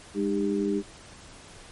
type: tone cluster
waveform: sine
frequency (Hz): 203.7 / 305.8 / 398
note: G#3 / D#4 / G4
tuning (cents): -33 / -30 / +26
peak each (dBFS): -28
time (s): 0.14-0.83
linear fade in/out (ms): 50
effects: pink hiss -48 dBFS RMS until 1.71 s + MP3 48 kbps